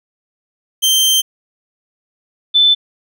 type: tone pair in turn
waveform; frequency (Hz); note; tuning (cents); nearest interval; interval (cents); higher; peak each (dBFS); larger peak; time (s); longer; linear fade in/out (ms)
sawtooth / sine; 3136 / 3520; G7 / A7; 0 / 0; major second; 200; second; -7; neither; 0.82-1.22 / 2.54-2.75; first; 20
effects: none